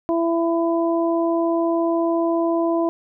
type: harmonic tone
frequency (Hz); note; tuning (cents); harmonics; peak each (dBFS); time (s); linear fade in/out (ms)
334.2; E4; +24; 1 / 2 / 3; -19 / -22 / -28; 0.09-2.89; 0
effects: none